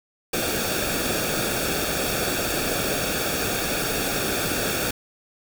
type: noise with comb filter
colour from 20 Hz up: pink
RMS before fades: -25 dBFS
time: 0.33-4.91 s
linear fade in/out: 5 ms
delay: 0.99 ms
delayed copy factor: -0.7
effects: none